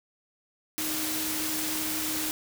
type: tone in noise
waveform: sine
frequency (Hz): 311.1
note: D#4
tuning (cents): 0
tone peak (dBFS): -35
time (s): 0.78-2.31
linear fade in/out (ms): 0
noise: white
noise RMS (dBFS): -31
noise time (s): 0.78-2.31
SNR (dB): -7
effects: none